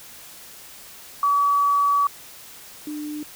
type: tone pair in turn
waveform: sine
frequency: 1141 / 299.7 Hz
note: C#6 / D4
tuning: +50 / +35 cents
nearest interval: octave + major seventh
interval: 2315 cents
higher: first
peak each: -16 / -28 dBFS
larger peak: first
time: 1.23-2.07 / 2.87-3.23 s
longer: first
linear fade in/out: 2 ms
effects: white hiss -43 dBFS RMS until 3.35 s